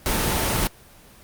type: tone in noise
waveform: sine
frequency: 891 Hz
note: A5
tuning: 22 cents sharp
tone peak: -33 dBFS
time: 0.06-0.67 s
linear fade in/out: 0 ms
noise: pink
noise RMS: -22 dBFS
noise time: 0.06-0.67 s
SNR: -14 dB
effects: pink hiss -49 dBFS RMS until 1.23 s + Opus 24 kbps